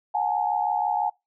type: tone cluster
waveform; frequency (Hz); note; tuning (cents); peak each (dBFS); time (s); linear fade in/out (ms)
sine; 728 / 828 / 894; F#5 / G#5 / A5; -28 / -5 / +27; -27 / -24 / -28; 0.14-1.1; 10
effects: noise-tail reverb RT60 0.2 s tail -24 dB re dry